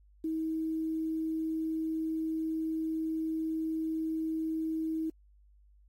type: tone with quantisation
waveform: sine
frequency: 319.5 Hz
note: D#4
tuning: 46 cents sharp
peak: -30 dBFS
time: 0.24-5.1 s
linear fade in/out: 5 ms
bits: 10
effects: added 50 Hz sine -58 dBFS peak until 5.88 s + AAC 48 kbps